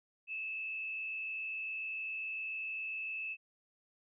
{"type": "tone with frequency modulation", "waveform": "sine", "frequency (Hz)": 2610, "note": "E7", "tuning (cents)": -18, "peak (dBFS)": -37, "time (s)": [0.27, 3.37], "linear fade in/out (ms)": 50, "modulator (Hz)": 67.2, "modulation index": 0.83, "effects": []}